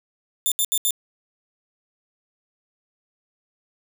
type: tone bursts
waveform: 5% pulse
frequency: 3565 Hz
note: A7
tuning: 22 cents sharp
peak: -11 dBFS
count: 4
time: 0.46-0.907 s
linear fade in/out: 0 ms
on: 57 ms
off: 73 ms
effects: none